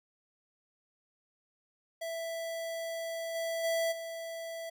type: tone with level steps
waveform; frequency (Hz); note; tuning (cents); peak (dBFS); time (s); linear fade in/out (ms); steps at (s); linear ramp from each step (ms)
square; 661; E5; +5; -36 / -33 / -29 / -39; 2.01-4.7; 10; 3.34 / 3.63 / 3.91; 20
effects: none